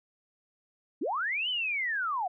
sine linear two-way sweep, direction up then down, 225 to 3079 to 686 Hz, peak -28 dBFS, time 1.01-2.28 s, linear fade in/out 10 ms, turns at 1.49 s, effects none

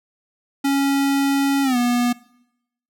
square tone with pitch glide, 277.2 to 242.7 Hz, C#4 to B3, 0 to -30 cents, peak -17 dBFS, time 0.64-2.13 s, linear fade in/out 10 ms, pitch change -230 cents, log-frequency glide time 1.63-1.77 s, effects noise-tail reverb RT60 0.8 s tail -21 dB re dry

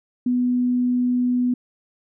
sine tone, 247.5 Hz, B3, 4 cents sharp, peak -17 dBFS, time 0.26-1.54 s, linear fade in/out 5 ms, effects none

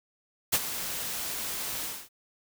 white noise with ADSR envelope, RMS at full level -22 dBFS, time 0.52-2.09 s, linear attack 17 ms, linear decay 47 ms, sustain -12 dB, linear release 250 ms, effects none

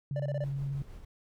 sine tone with vibrato, 138.59 Hz, C#3, in tune, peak -31 dBFS, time 0.11-0.82 s, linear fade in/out 2 ms, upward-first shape triangle, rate 20 Hz, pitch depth 55 cents each way
triangle tone bursts, 587.3 Hz, D5, in tune, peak -31 dBFS, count 5, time 0.16-0.441 s, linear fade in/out 2 ms, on 37 ms, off 24 ms
brown noise with tremolo, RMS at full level -45 dBFS, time 0.43-1.05 s, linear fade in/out 5 ms, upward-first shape triangle, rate 6.4 Hz, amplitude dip 50%
effects none

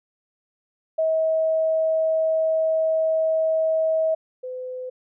sine tone pair in turn, 640 / 508 Hz, D#5 / B4, +49 / +49 cents, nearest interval major third, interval 400 cents, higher first, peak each -18 / -29 dBFS, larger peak first, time 0.98-4.15 / 4.43-4.9 s, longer first, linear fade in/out 10 ms, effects none

